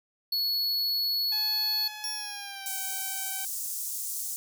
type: tone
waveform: square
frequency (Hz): 4386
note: C#8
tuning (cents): -19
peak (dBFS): -26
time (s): 0.32-1.88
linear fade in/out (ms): 5
type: tone with pitch glide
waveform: 10% pulse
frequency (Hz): 850 to 770.5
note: G#5 to G5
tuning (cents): +40 to -30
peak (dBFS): -30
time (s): 1.32-3.45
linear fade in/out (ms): 2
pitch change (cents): -170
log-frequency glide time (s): 2.12-2.71
type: tone with exponential decay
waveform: sawtooth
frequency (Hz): 5550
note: F8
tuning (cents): -12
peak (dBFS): -27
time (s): 2.04-3.24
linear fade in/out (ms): 0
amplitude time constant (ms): 260
type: high-pass noise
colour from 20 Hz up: pink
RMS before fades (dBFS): -34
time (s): 2.66-4.36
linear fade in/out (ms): 0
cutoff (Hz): 6700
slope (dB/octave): 24
effects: none